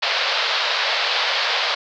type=band-pass noise; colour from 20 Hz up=white; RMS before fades=-21 dBFS; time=0.02-1.75 s; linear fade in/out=10 ms; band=480 to 4700 Hz; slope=48 dB/octave; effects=none